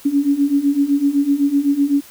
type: beating tone pair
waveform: sine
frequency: 278.1 / 286 Hz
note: C#4 / D4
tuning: +6 / -46 cents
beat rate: 7.9 Hz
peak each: -18 / -15 dBFS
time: 0.05-2.01 s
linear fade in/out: 10 ms
effects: white hiss -43 dBFS RMS until 2.1 s